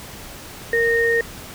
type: tone pair together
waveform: sine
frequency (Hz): 464.5 / 1848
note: A#4 / A#6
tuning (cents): -6 / -16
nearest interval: 2 octaves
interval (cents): 2390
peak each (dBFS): -18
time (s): 0.73-1.21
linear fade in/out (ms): 2
effects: pink hiss -37 dBFS RMS until 1.54 s